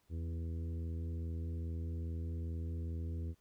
harmonic tone with a mistuned harmonic, 82.41 Hz, E2, in tune, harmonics 1 / 2 / 3 / 4 / 5 / 6, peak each -37 / -49 / -50 / -53 / -57 / -60 dBFS, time 0.09-3.35 s, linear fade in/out 50 ms, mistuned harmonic 3, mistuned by +17 cents, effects pink hiss -75 dBFS RMS until 3.4 s

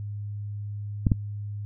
clicks, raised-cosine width 5 ms, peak -8 dBFS, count 2, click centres 1.068 / 1.118 s, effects noise-tail reverb RT60 0.1 s tail -21 dB re dry + added 103 Hz sine -31 dBFS peak until 1.65 s

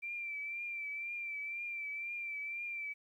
sine tone with vibrato, 2349 Hz, D7, in tune, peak -38 dBFS, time 0.02-2.94 s, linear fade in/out 20 ms, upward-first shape triangle, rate 2 Hz, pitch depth 50 cents each way, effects 12-bit

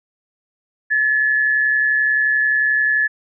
sine tone pair together, 1721 / 1852.4 Hz, A6 / A#6, -39 / -11 cents, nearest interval minor second, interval 128 cents, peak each -14 / -26 dBFS, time 0.9-3.08 s, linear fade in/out 20 ms, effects none

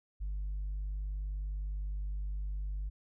sine tone, 49.76 Hz, G1, 27 cents sharp, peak -32 dBFS, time 0.2-2.9 s, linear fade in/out 20 ms, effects tanh soft clip ceiling -32 dBFS

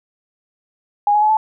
sine tone with pitch steps, 823 / 838.4 / 854 / 869.9 Hz, G#5 / G#5 / G#5 / A5, -16 / +16 / +48 / -20 cents, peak -11 dBFS, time 1.07-1.37 s, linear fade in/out 2 ms, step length 75 ms, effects none

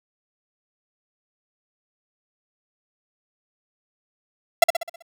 45% pulse tone with echo, 676 Hz, E5, 43 cents sharp, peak -8 dBFS, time 4.62-4.64 s, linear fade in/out 5 ms, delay 64 ms, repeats 6, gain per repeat -6 dB, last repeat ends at 5.024 s, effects none

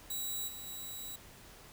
5% pulse tone with level steps, 3884 Hz, B7, 30 cents flat, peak -28 / -36 / -34 dBFS, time 0.1-1.16 s, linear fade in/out 5 ms, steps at 0.47 / 0.66 s, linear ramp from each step 20 ms, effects pink hiss -55 dBFS RMS until 1.72 s

